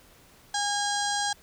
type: harmonic tone with a mistuned harmonic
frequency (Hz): 815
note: G#5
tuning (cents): -33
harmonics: 1 / 2 / 4 / 5 / 6 / 7 / 8 / 9 / 10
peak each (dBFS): -29 / -32 / -35 / -36 / -37 / -37 / -38 / -39 / -39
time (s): 0.54-1.33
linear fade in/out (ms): 5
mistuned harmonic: 9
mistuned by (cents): +27
effects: pink hiss -56 dBFS RMS until 1.42 s